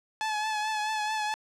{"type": "tone with vibrato", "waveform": "sawtooth", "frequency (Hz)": 858, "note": "A5", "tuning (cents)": -44, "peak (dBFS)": -24, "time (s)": [0.21, 1.34], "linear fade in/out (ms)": 0, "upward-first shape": "triangle", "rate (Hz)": 4.6, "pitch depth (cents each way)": 41, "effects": ["low-pass 7000 Hz 12 dB/octave"]}